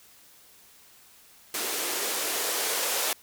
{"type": "noise with band-pass filter sweep", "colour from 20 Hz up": "violet", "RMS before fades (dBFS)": -29, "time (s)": [1.54, 3.13], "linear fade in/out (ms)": 2, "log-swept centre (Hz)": [340, 510], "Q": 2.1, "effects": ["white hiss -55 dBFS RMS until 3.22 s"]}